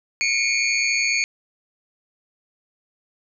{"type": "tone cluster", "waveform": "sine", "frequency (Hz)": [2180, 2290, 2424, 4438, 6610], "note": ["C#7", "D7", "D#7", "C#8", "G#8"], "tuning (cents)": [-29, -44, -46, 1, -9], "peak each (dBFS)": [-25, -28, -22, -26, -27], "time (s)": [0.21, 1.24], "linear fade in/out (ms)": 0, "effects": []}